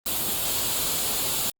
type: noise with comb filter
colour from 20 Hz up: white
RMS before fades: -26 dBFS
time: 0.06-1.5 s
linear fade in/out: 2 ms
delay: 0.26 ms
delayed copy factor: +0.5
effects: Opus 24 kbps